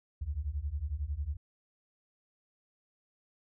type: beating tone pair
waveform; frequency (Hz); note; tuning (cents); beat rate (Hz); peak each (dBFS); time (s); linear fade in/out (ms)
sine; 67 / 78; C2 / D#2; +42 / +5; 11; -36 / -35; 0.21-1.37; 10
effects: none